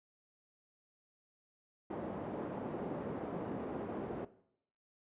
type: band-pass noise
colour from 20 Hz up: pink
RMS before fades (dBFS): -41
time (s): 1.9-4.25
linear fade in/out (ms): 5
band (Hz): 220 to 620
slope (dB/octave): 12
effects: noise-tail reverb RT60 0.7 s tail -17 dB re dry + resampled to 8000 Hz